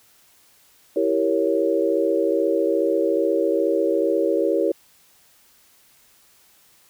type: chord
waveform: sine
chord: E diminished seventh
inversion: none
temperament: equal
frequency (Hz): 329.6 / 392 / 466.2 / 554.4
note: E4 / G4 / Bb4 / Db5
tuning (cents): 0 / 0 / 0 / 0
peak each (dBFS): -23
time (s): 0.96-4.72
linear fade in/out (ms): 5
effects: white hiss -56 dBFS RMS until 6.89 s